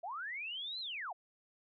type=linear two-way sweep; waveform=sine; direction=up then down; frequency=623 to 4186 to 623 Hz; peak=-39 dBFS; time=0.03-1.13 s; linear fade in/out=10 ms; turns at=0.8 s; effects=none